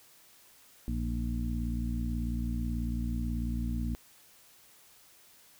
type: harmonic tone with a mistuned harmonic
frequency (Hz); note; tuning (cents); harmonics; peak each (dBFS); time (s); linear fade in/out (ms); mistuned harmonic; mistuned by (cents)
58.27; A#1; 0; 1 / 2 / 3 / 4 / 5; -32 / -38 / -41 / -36 / -44; 0.88-3.95; 0; 5; +46
effects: white hiss -59 dBFS RMS until 5.59 s